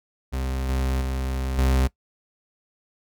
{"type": "tone with level steps", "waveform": "40% pulse", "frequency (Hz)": 65.4, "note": "C2", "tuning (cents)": 0, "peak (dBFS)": [-24, -21, -24, -17], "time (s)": [0.32, 1.88], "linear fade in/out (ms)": 20, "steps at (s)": [0.69, 1.01, 1.58], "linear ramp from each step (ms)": 2, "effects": ["noise-tail reverb RT60 0.1 s tail -20 dB re dry"]}